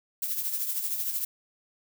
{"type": "noise with tremolo", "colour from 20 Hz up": "violet", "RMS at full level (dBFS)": -28, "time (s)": [0.22, 1.25], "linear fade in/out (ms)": 5, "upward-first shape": "triangle", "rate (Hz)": 13, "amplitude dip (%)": 60, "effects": []}